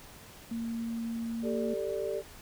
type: tone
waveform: sine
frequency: 230 Hz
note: A#3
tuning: 23 cents flat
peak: -32 dBFS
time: 0.51-1.74 s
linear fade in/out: 5 ms
type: chord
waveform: sine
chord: G suspended second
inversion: none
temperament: equal with one note detuned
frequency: 392 / 445.4 / 587.3 Hz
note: G4 / A4 / D5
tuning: 0 / +21 / 0 cents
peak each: -35 dBFS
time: 1.42-2.23 s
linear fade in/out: 50 ms
effects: pink hiss -51 dBFS RMS until 2.41 s